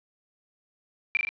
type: tone with echo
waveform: sine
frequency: 2357 Hz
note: D7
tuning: 6 cents sharp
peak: -19 dBFS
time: 1.15-1.17 s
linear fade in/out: 0 ms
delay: 40 ms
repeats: 3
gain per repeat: -3 dB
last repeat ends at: 1.29 s
effects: resampled to 11025 Hz + 8-bit